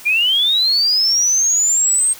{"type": "linear sweep", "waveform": "sine", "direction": "up", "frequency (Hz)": [2349, 8480], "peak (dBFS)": -12, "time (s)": [0.05, 2.14], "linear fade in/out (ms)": 20, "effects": ["white hiss -38 dBFS RMS until 2.19 s"]}